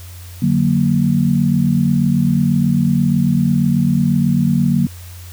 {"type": "chord", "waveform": "sine", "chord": "D augmented", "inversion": "none", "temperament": "equal", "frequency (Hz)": [146.83, 185, 233.1], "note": ["D3", "F#3", "A#3"], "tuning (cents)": [0, 0, 0], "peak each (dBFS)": -16, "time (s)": [0.42, 4.87], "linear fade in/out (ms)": 5, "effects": ["added 88 Hz sine -32 dBFS peak until 5.32 s", "white hiss -41 dBFS RMS until 5.32 s"]}